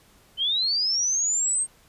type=linear sweep; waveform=sine; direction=up; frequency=3018 to 8530 Hz; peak=-21 dBFS; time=0.37-1.67 s; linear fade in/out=50 ms; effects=pink hiss -57 dBFS RMS until 1.88 s + resampled to 32000 Hz